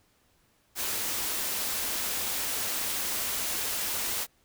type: band-stop noise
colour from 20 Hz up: white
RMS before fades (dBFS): -31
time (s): 0.75-4.27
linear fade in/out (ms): 50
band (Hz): 110 to 180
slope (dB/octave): 96
effects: pink hiss -67 dBFS RMS until 4.44 s